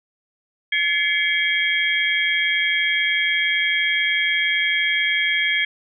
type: tone cluster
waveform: sine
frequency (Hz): 1714 / 2088 / 2259 / 3249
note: A6 / C7 / C#7 / G#7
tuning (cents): -46 / -4 / +32 / -39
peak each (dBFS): -23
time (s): 0.72-5.65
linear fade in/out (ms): 5
effects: none